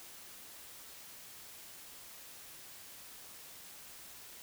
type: silence
effects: white hiss -52 dBFS RMS until 4.42 s